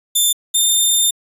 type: tone pair in turn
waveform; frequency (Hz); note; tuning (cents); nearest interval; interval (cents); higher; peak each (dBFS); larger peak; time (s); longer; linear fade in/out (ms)
10% pulse; 3555 / 3609; A7 / A7; +17 / +43; unison; 26; second; -4; neither; 0.15-0.33 / 0.54-1.11; second; 10
effects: resampled to 32000 Hz